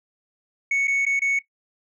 sine tone with dropouts, 2217 Hz, C#7, in tune, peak -16 dBFS, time 0.71-1.39 s, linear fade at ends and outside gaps 5 ms, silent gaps 0.873-0.879 / 1.053-1.064 / 1.194-1.218 s, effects noise-tail reverb RT60 0.1 s tail -18 dB re dry + tanh soft clip ceiling -18 dBFS

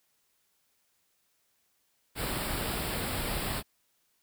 pink band-stop noise, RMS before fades -33 dBFS, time 2.15-3.63 s, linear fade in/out 50 ms, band 5200 to 7600 Hz, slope 96 dB/octave, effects white hiss -73 dBFS RMS until 4.22 s

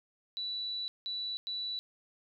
sine tone bursts at uneven times, 3951 Hz, B7, in tune, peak -34 dBFS, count 3, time 0.37-0.88 / 1.06-1.37 / 1.47-1.79 s, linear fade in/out 0 ms, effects none

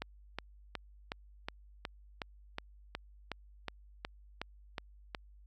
click train, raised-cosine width 0.3 ms, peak -21 dBFS, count 15, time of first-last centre 0.02-5.148 s, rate 2.73 Hz, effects added 50 Hz sine -55 dBFS peak until 5.46 s

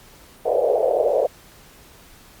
pink band-pass noise, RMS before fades -19 dBFS, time 0.45-1.27 s, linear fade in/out 10 ms, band 460 to 670 Hz, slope 48 dB/octave, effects pink hiss -48 dBFS RMS until 2.4 s + Opus 48 kbps

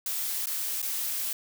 blue noise with dropouts, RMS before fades -31 dBFS, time 0.06-1.33 s, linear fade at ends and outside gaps 2 ms, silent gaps 0.459-0.469 / 0.818-0.826 s, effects none

